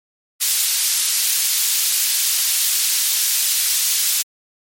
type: high-pass noise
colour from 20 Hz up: pink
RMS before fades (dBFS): -18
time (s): 0.4-4.23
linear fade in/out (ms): 20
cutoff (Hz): 4300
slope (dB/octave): 12
effects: MP3 64 kbps